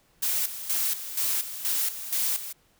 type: noise with tremolo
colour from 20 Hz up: blue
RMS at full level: -26 dBFS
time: 0.22-2.53 s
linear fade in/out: 10 ms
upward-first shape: square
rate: 2.1 Hz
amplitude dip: 70%
effects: pink hiss -64 dBFS RMS until 2.79 s